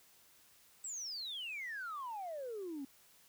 sine exponential sweep, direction down, 7960 to 261.9 Hz, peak -39 dBFS, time 0.84-2.85 s, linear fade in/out 5 ms, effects tanh soft clip ceiling -37 dBFS + white hiss -65 dBFS RMS until 3.28 s

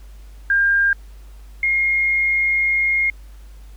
sine tone pair in turn, 1603 / 2140 Hz, G6 / C7, +38 / +38 cents, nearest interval perfect fourth, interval 500 cents, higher second, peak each -13 / -15 dBFS, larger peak first, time 0.5-0.93 / 1.63-3.1 s, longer second, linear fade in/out 2 ms, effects added 50 Hz sine -37 dBFS peak until 3.76 s + pink hiss -54 dBFS RMS until 3.76 s

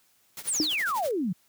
white noise with tremolo, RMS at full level -37 dBFS, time 0.37-1.11 s, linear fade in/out 0 ms, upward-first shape triangle, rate 12 Hz, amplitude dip 90%
sine exponential sweep, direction down, 10130 to 163.8 Hz, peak -25 dBFS, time 0.47-1.33 s, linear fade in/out 10 ms
sine tone with exponential decay, 307 Hz, D#4, 23 cents flat, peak -20 dBFS, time 0.6-0.73 s, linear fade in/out 1 ms, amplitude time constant 28 ms
effects white hiss -65 dBFS RMS until 1.48 s + high-pass 60 Hz 12 dB/octave

